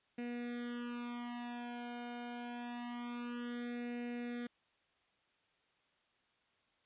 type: tone with flanger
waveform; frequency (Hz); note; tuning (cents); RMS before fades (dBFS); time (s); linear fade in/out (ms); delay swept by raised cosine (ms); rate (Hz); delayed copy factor
sawtooth; 240.8; B3; -44; -43; 0.18-4.47; 5; 0.45 to 1.34; 0.26; +1
effects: white hiss -75 dBFS RMS until 6.85 s + resampled to 8000 Hz